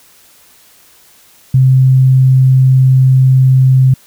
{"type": "tone", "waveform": "sine", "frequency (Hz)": 130.81, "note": "C3", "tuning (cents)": 0, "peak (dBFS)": -4, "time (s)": [1.54, 3.94], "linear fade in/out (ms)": 5, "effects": ["white hiss -45 dBFS RMS until 4.06 s"]}